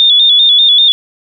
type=tone with vibrato; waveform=sine; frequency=3520 Hz; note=A7; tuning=in tune; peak=-4 dBFS; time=0-0.92 s; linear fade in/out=0 ms; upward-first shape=square; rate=5.1 Hz; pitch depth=55 cents each way; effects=none